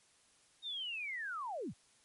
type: linear sweep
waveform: sine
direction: down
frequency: 3746 to 57.7 Hz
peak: -38 dBFS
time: 0.62-1.74 s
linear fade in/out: 50 ms
effects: white hiss -68 dBFS RMS until 2.04 s + MP3 48 kbps